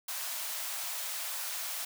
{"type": "high-pass noise", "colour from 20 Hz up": "white", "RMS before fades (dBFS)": -37, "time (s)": [0.08, 1.85], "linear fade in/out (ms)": 5, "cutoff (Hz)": 580, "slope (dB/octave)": 48, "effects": []}